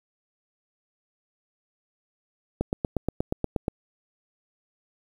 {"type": "click train", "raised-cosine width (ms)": 2, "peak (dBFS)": -11, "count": 10, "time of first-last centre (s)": [2.61, 3.681], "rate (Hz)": 8.4, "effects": ["8-bit"]}